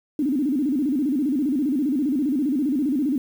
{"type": "tone with vibrato", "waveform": "sine", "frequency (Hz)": 277.2, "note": "C#4", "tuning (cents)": 0, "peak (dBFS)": -19, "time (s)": [0.19, 3.18], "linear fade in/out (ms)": 2, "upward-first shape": "square", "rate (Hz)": 15, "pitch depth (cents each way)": 150, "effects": ["8-bit"]}